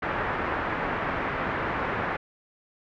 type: low-pass noise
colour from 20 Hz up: white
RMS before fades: -29 dBFS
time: 0.02-2.17 s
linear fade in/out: 10 ms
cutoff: 1800 Hz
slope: 24 dB/octave
effects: none